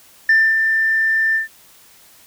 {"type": "tone with ADSR envelope", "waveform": "sine", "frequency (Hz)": 1784, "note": "A6", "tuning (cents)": 23, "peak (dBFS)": -7, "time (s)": [0.29, 1.48], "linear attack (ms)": 4, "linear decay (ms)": 250, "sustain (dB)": -6, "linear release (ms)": 130, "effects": ["tanh soft clip ceiling -7 dBFS", "white hiss -48 dBFS RMS until 2.26 s"]}